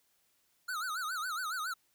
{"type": "tone with vibrato", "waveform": "square", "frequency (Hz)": 1367, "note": "F6", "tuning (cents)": -37, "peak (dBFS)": -35, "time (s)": [0.68, 1.74], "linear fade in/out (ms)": 10, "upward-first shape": "sine", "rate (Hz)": 7.2, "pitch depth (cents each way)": 190, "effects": ["white hiss -73 dBFS RMS until 1.94 s"]}